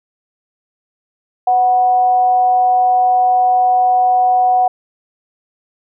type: tone with frequency modulation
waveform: sine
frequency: 740 Hz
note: F#5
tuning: in tune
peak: -9 dBFS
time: 1.47-4.68 s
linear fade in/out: 5 ms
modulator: 236 Hz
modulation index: 0.2
effects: none